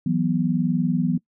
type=chord; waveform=sine; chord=E suspended second; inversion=none; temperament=equal with one note detuned; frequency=164.81 / 185 / 245.5 Hz; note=E3 / F#3 / B3; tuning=0 / 0 / -10 cents; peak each=-23 dBFS; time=0.06-1.18 s; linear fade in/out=5 ms; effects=noise-tail reverb RT60 0.1 s tail -22 dB re dry